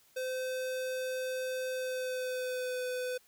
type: tone with pitch glide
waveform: square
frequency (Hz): 514 to 502.6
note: C5 to B4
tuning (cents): -31 to +30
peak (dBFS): -34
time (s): 0.16-3.18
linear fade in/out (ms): 10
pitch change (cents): -39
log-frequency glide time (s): 1.72-2.83
effects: white hiss -65 dBFS RMS until 3.27 s